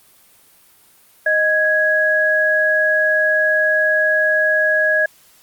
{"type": "tone pair together", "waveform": "sine", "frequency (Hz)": [622, 1662.4], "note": ["D#5", "G#6"], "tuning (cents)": [-1, 1], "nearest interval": "octave + perfect fourth", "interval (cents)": 1702, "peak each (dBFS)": [-18, -14], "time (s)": [1.26, 5.06], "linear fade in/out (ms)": 5, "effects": ["white hiss -51 dBFS RMS until 5.42 s", "Opus 32 kbps"]}